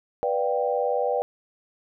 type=chord; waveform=sine; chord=G dominant seventh; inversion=first; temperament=just; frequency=490 / 588 / 705.6 / 784 Hz; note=B4 / D5 / F5 / G5; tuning=-14 / +2 / +18 / 0 cents; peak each=-25 / -27 / -31 / -28 dBFS; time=0.23-1.22 s; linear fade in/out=0 ms; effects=none